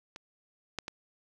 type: clicks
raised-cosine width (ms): 0.2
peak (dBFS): -26 / -16 / -20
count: 3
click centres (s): 0.161 / 0.787 / 0.881
effects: none